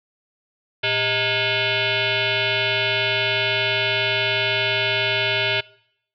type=tone with frequency modulation; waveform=sine; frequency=401 Hz; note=G4; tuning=39 cents sharp; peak=-18 dBFS; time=0.83-5.61 s; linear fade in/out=10 ms; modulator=515 Hz; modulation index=6.4; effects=noise-tail reverb RT60 0.7 s tail -23 dB re dry